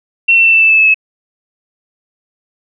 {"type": "tone with pitch steps", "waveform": "sine", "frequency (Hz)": [2716, 2697, 2679, 2660, 2642, 2623, 2605, 2587], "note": ["F7", "E7", "E7", "E7", "E7", "E7", "E7", "E7"], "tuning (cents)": [-49, 39, 27, 15, 3, -9, -21, -33], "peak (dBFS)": -5, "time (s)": [0.28, 0.944], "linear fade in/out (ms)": 10, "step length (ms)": 83, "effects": []}